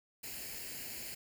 white noise with comb filter, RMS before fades -44 dBFS, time 0.23-1.15 s, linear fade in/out 10 ms, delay 0.42 ms, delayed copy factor +0.7, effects none

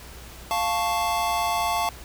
square chord, F augmented, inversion none, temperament equal, 698.5 / 880 / 1108.7 Hz, F5 / A5 / C#6, 0 / 0 / 0 cents, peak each -27 / -27 / -29 dBFS, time 0.51-1.89 s, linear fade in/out 0 ms, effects added 60 Hz sine -44 dBFS peak until 2.04 s + pink hiss -44 dBFS RMS until 2.04 s

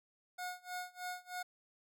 25% pulse tone with tremolo, 724 Hz, F#5, 38 cents flat, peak -35 dBFS, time 0.38-1.43 s, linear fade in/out 10 ms, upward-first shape sine, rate 3.2 Hz, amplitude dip 95%, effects none

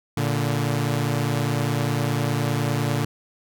sawtooth tone pair together, 115 / 144.89 Hz, A#2 / D3, -23 / -23 cents, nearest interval major third, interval 400 cents, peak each -20 dBFS, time 0.17-3.05 s, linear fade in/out 5 ms, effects none

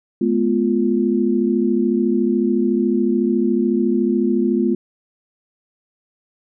sine chord, F diminished, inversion first, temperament equal with one note detuned, 213 / 246.9 / 349.2 Hz, Ab3 / Cb4 / F4, +44 / 0 / 0 cents, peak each -19 dBFS, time 0.21-4.75 s, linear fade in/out 5 ms, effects none

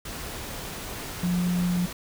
sine tone in noise, 177.7 Hz, F3, 30 cents sharp, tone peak -22 dBFS, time 1.23-1.86 s, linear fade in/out 5 ms, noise pink, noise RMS -36 dBFS, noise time 0.05-1.93 s, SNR +11 dB, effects none

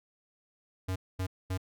square tone bursts, 93.2 Hz, F#2, 13 cents sharp, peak -31 dBFS, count 3, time 0.88-1.577 s, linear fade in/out 10 ms, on 79 ms, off 230 ms, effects none

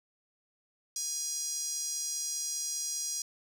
5% pulse tone with high-pass filter, 825 Hz, G#5, 12 cents flat, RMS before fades -35 dBFS, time 0.96-3.22 s, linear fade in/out 2 ms, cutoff 5800 Hz, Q 3.7, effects none

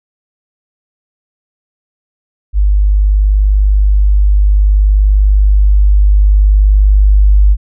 sine tone with level ramp, 50.3 Hz, G1, 45 cents sharp, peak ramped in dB -6 to -3 dBFS, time 2.53-7.57 s, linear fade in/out 50 ms, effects none

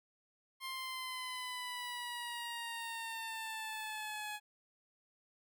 15% pulse exponential sweep, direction down, 1059 to 839 Hz, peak -34 dBFS, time 0.6-4.4 s, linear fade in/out 50 ms, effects none

